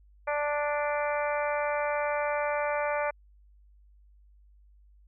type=harmonic tone; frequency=293.7 Hz; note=D4; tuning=in tune; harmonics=2 / 3 / 4 / 5 / 6 / 7 / 8; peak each=-29 / -33 / -36 / -37 / -40 / -40 / -39 dBFS; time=0.27-3.11 s; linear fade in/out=10 ms; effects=added 50 Hz sine -55 dBFS peak until 5.07 s